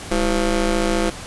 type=ring-modulated tone; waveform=20% pulse; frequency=179.2 Hz; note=F3; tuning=45 cents sharp; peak=-9 dBFS; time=0.11-1.1 s; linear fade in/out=5 ms; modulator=152 Hz; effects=pink hiss -34 dBFS RMS until 1.26 s + resampled to 24000 Hz